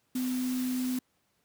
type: tone in noise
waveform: sine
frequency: 253.4 Hz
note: B3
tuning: 45 cents sharp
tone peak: -28 dBFS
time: 0.15-0.99 s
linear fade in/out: 5 ms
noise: white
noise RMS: -42 dBFS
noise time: 0.15-0.99 s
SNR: +11 dB
effects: pink hiss -73 dBFS RMS until 1.44 s + high-pass 100 Hz 12 dB/octave